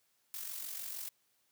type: noise with amplitude modulation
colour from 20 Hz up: blue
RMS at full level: -40 dBFS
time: 0.34-1.09 s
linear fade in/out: 0 ms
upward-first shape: sine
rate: 46.5 Hz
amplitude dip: 55%
effects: white hiss -75 dBFS RMS until 1.51 s + high-pass 80 Hz 12 dB/octave